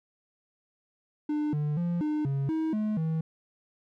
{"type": "tone with pitch steps", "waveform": "triangle", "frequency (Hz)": [299.6, 148.8, 172.9, 302.9, 137.7, 318.3, 213.7, 160.4], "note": ["D4", "D3", "F3", "D#4", "C#3", "D#4", "G#3", "E3"], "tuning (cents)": [35, 23, -17, -46, -11, 39, 50, -47], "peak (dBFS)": -24, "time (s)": [1.29, 3.21], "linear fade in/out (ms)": 5, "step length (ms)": 240, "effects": []}